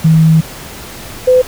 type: tone pair in turn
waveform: sine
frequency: 160.1 / 507.2 Hz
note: D#3 / B4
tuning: +50 / +46 cents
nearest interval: octave + minor sixth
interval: 1996 cents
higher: second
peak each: -4 dBFS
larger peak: neither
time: 0.04-0.41 / 1.27-1.42 s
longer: first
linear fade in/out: 10 ms
effects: pink hiss -29 dBFS RMS until 1.47 s